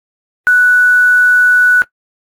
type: tone with quantisation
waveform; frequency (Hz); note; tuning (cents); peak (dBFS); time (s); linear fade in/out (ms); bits
sine; 1480; F#6; 0; -5; 0.47-1.82; 0; 5
effects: noise-tail reverb RT60 0.1 s tail -18 dB re dry + AAC 64 kbps